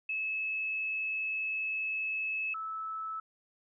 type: tone pair in turn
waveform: sine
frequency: 2595 / 1306.9 Hz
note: E7 / E6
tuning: -28 / -15 cents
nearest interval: octave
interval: 1187 cents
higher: first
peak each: -31 / -35 dBFS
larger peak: first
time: 0.09-2.54 / 2.54-3.2 s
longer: first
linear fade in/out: 5 ms
effects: none